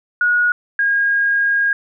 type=tone pair in turn; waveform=sine; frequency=1451 / 1628.7 Hz; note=F#6 / G#6; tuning=-34 / -34 cents; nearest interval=major second; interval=200 cents; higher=second; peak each=-12 / -13 dBFS; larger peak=first; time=0.21-0.52 / 0.79-1.73 s; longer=second; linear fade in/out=2 ms; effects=none